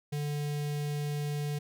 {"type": "tone with notch filter", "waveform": "square", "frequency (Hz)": 146.83, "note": "D3", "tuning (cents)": 0, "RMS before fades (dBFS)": -33, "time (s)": [0.12, 1.59], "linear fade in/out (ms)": 10, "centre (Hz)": 1200, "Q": 1.1, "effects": []}